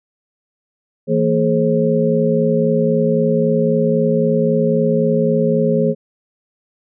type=tone cluster; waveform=sine; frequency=164.6 / 228.4 / 423.6 / 534 Hz; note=E3 / A#3 / G#4 / C5; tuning=-2 / -35 / +34 / +35 cents; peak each=-18 dBFS; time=1.07-5.95 s; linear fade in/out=50 ms; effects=none